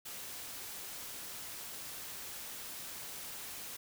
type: noise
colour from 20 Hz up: white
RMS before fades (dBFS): -45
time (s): 0.05-3.77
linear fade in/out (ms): 10
effects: none